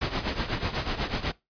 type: noise with tremolo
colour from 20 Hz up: pink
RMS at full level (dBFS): -26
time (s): 0.01-1.32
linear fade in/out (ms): 10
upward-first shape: triangle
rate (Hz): 8.1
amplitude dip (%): 80
effects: noise-tail reverb RT60 0.2 s tail -20 dB re dry + resampled to 11025 Hz